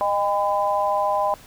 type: tone cluster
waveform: sine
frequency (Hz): 615 / 804 / 1009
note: D#5 / G5 / B5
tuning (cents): -20 / +44 / +37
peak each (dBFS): -23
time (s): 0.01-1.34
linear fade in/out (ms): 0
effects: pink hiss -47 dBFS RMS until 1.46 s